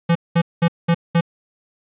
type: tone bursts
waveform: square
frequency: 169.1 Hz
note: E3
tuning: 44 cents sharp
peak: -13 dBFS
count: 5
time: 0.09-1.21 s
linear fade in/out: 10 ms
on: 64 ms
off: 200 ms
effects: resampled to 8000 Hz + 9-bit